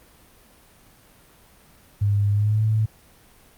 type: tone with pitch glide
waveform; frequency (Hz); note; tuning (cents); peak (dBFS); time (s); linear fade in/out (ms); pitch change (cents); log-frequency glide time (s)
sine; 101.8 to 109.11; G#2 to A2; -34 to -14; -17; 2.01-2.86; 10; +120; 2.31-2.63
effects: pink hiss -53 dBFS RMS until 3.57 s + Opus 32 kbps